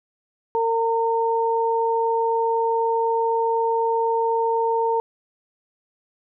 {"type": "tone pair together", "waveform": "sine", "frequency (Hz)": [456.6, 914], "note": ["A#4", "A#5"], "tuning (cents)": [-36, -34], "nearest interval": "octave", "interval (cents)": 1202, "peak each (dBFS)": -21, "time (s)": [0.55, 5], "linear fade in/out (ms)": 0, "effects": []}